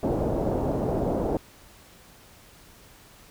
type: low-pass noise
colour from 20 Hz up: white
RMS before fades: -26 dBFS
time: 0.03-1.37 s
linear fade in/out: 2 ms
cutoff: 640 Hz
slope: 24 dB/octave
effects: pink hiss -52 dBFS RMS until 3.3 s